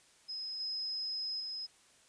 sine tone with level steps, 5090 Hz, D#8, 39 cents sharp, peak -38 / -35 / -38 dBFS, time 0.28-1.67 s, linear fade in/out 20 ms, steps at 0.6 / 1.4 s, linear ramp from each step 2 ms, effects white hiss -64 dBFS RMS until 2.08 s + resampled to 22050 Hz

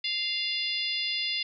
harmonic tone, 697 Hz, F5, 4 cents flat, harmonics 3 / 4 / 5 / 6 / 7, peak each -36 / -33 / -33 / -36 / -33 dBFS, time 0.04-1.43 s, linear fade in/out 5 ms, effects none

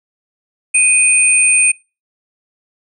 sine tone pair together, 2489 / 8870 Hz, D#7 / C#9, 0 / 0 cents, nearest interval octave + minor seventh, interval 2200 cents, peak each -11 dBFS, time 0.74-1.72 s, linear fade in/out 10 ms, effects noise-tail reverb RT60 0.3 s tail -25 dB re dry

